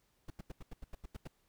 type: noise bursts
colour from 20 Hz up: brown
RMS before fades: -44 dBFS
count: 10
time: 0.28-1.275 s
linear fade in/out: 5 ms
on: 23 ms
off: 85 ms
effects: pink hiss -75 dBFS RMS until 1.48 s